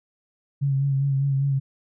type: tone with vibrato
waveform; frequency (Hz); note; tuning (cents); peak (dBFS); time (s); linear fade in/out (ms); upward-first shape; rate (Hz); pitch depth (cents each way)
sine; 137.8; C#3; -10; -19; 0.61-1.6; 20; sine; 5; 34
effects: none